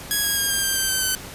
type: tone with pitch steps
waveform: 5% pulse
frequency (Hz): 1661.2 / 1641.2 / 1621.4 / 1601.8 / 1582.5 / 1563.4 / 1544.6 / 1526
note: G#6 / G#6 / G#6 / G6 / G6 / G6 / G6 / G6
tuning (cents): 0 / -21 / -42 / +37 / +16 / -5 / -26 / -47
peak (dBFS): -9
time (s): 0.11-1.15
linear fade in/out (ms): 0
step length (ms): 130
effects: pink hiss -37 dBFS RMS until 1.34 s + resampled to 32000 Hz